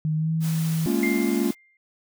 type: tone with pitch glide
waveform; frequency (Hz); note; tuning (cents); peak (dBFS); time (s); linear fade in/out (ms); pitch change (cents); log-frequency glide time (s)
sine; 155.56 to 161.14; D#3 to E3; 0 to -39; -21; 0.05-0.86; 0; +61; 0.16-0.31
type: high-pass noise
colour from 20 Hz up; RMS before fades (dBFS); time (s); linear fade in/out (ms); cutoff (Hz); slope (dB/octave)
white; -37; 0.4-1.55; 50; 110; 48
type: chord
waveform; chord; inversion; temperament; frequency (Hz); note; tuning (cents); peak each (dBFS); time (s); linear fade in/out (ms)
triangle; Bb minor seventh; third; just; 209.8 / 233.1 / 279.7 / 349.6; Ab3 / Bb3 / Db4 / F4; +18 / 0 / +16 / +2; -24; 0.86-1.51; 5
type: tone with exponential decay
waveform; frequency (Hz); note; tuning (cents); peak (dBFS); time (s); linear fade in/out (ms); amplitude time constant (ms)
sine; 2100; C7; +6; -23; 1.03-1.77; 2; 160
effects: none